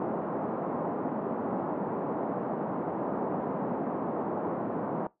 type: band-pass noise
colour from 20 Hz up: pink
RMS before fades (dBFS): -32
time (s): 0-5.07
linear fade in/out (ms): 2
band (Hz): 180 to 1000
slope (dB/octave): 24
effects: noise-tail reverb RT60 0.2 s tail -20 dB re dry